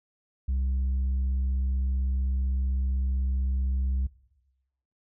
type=tone; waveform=sine; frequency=65.41 Hz; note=C2; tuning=in tune; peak=-21 dBFS; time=0.48-4.07 s; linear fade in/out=10 ms; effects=noise-tail reverb RT60 1.0 s tail -22 dB re dry + tanh soft clip ceiling -23 dBFS